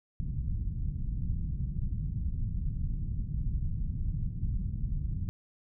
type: low-pass noise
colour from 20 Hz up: pink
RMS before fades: -32 dBFS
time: 0.2-5.29 s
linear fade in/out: 0 ms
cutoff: 160 Hz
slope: 24 dB/octave
effects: none